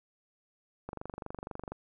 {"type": "click train", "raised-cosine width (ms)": 1, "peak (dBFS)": -25, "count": 21, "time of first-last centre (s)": [0.89, 1.72], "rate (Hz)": 24.1, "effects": []}